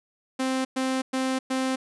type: tone bursts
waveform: sawtooth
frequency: 261.6 Hz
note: C4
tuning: in tune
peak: -20 dBFS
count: 4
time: 0.39-1.76 s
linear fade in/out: 10 ms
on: 260 ms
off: 110 ms
effects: resampled to 24000 Hz